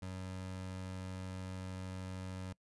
25% pulse tone, 93.2 Hz, F#2, 13 cents sharp, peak -38 dBFS, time 0.02-2.53 s, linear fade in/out 5 ms, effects noise-tail reverb RT60 0.1 s tail -23 dB re dry + resampled to 24000 Hz

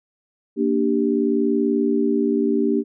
sine chord, G minor, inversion first, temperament equal, 233.1 / 293.7 / 392 Hz, Bb3 / D4 / G4, 0 / 0 / 0 cents, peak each -21 dBFS, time 0.56-2.84 s, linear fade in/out 50 ms, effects none

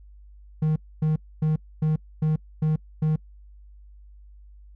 triangle tone bursts, 155.4 Hz, D#3, 2 cents flat, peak -17 dBFS, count 7, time 0.62-3.16 s, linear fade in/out 5 ms, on 140 ms, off 260 ms, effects noise-tail reverb RT60 0.1 s tail -26 dB re dry + added 50 Hz sine -45 dBFS peak until 4.75 s

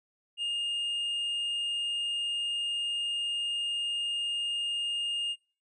triangle tone, 2831 Hz, F7, 23 cents sharp, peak -28 dBFS, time 0.37-5.36 s, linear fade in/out 50 ms, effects noise-tail reverb RT60 0.4 s tail -25 dB re dry + resampled to 22050 Hz

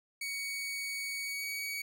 sawtooth tone with pitch glide, 2241 to 2257 Hz, C#7 to C#7, +18 to +31 cents, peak -32 dBFS, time 0.21-1.82 s, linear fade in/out 5 ms, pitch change +13 cents, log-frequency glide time 1.19-1.49 s, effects 11-bit

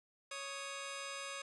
10% pulse tone pair together, 554.4 / 1247 Hz, C#5 / D#6, 0 / +3 cents, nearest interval octave + major second, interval 1403 cents, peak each -36 / -38 dBFS, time 0.31-1.42 s, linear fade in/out 5 ms, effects resampled to 24000 Hz

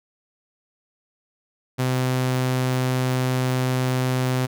sawtooth tone, 128.2 Hz, C3, 35 cents flat, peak -16 dBFS, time 1.78-4.47 s, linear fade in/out 20 ms, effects none

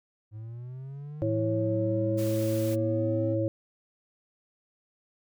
triangle linear sweep, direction up, 105.5 to 266.4 Hz, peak -35 dBFS, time 0.31-3.37 s, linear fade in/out 50 ms
harmonic tone, 109.8 Hz, A2, 3 cents flat, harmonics 1 / 3 / 5, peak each -29 / -29 / -29 dBFS, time 1.22-3.48 s, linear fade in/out 0 ms
white noise, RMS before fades -43 dBFS, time 2.17-2.76 s, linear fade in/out 20 ms
effects none

